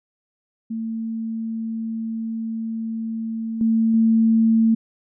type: tone with level steps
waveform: sine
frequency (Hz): 224.8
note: A3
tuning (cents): +37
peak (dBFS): -24 / -15 / -13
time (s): 0.7-4.75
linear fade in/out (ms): 10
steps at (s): 3.61 / 3.94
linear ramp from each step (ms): 2
effects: none